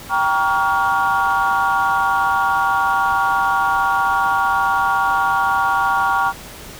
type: chord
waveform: sine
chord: G half-diminished seventh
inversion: none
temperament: just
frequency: 784 / 940.8 / 1128.9 / 1411.2 Hz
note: G5 / Bb5 / Db6 / F6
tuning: 0 / +16 / +31 / +18 cents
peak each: -19 dBFS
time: 0.09-6.33 s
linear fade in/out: 50 ms
effects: tanh soft clip ceiling -8 dBFS + pink hiss -36 dBFS RMS until 6.79 s